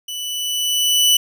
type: tone with level ramp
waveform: sawtooth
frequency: 2974 Hz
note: F#7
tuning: 8 cents sharp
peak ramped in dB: -23 to -7 dBFS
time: 0.08-1.17 s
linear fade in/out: 5 ms
effects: none